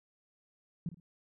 sine tone with echo, 169 Hz, E3, 43 cents sharp, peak -32 dBFS, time 0.86-0.89 s, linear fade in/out 2 ms, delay 55 ms, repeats 2, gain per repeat -13 dB, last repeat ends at 1 s, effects none

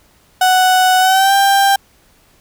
35% pulse tone with pitch glide, 742 to 790.7 Hz, F#5 to G5, +5 to +15 cents, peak -7 dBFS, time 0.41-1.76 s, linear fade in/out 5 ms, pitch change +110 cents, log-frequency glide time 0.99-1.34 s, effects pink hiss -52 dBFS RMS until 2.4 s

